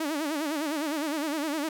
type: tone with vibrato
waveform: sawtooth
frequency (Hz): 302.1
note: D4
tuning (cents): +49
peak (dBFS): -24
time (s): 0-1.69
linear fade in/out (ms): 5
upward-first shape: sine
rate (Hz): 9.8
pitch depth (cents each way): 130
effects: none